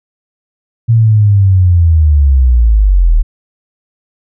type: linear sweep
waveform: sine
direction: down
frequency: 116.54 to 36.88 Hz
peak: -4 dBFS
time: 0.88-3.23 s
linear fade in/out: 20 ms
effects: none